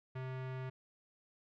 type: tone with low-pass filter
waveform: square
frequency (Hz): 129.9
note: C3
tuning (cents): -12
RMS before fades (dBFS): -42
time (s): 0.15-0.7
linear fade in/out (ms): 10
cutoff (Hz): 2200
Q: 1.2
effects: none